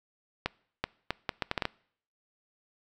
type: accelerating click train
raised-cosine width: 0.3 ms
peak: -12 dBFS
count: 9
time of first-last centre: 0.46-1.654 s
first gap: 380 ms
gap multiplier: 0.7
effects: noise-tail reverb RT60 0.6 s tail -24 dB re dry